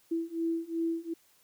sine beating tone pair, 329.6 / 332.3 Hz, E4 / E4, 0 / +14 cents, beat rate 2.7 Hz, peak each -33 / -32 dBFS, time 0.11-1.14 s, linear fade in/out 10 ms, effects white hiss -65 dBFS RMS until 1.43 s

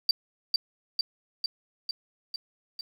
sine tone with echo, 4689 Hz, D8, 4 cents flat, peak -16 dBFS, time 0.09-0.11 s, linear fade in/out 2 ms, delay 450 ms, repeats 6, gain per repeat -3 dB, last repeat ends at 2.81 s, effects tanh soft clip ceiling -16 dBFS + 9-bit

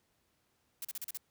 blue noise bursts, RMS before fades -40 dBFS, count 6, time 0.82-1.173 s, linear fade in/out 2 ms, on 28 ms, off 37 ms, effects pink hiss -75 dBFS RMS until 1.3 s + high-pass 60 Hz 12 dB/octave

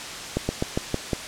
slowing click train, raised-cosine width 2 ms, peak -9 dBFS, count 6, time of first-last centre 0.37-1.132 s, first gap 120 ms, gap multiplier 1.12, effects white hiss -34 dBFS RMS until 1.27 s + low-pass 7000 Hz 12 dB/octave

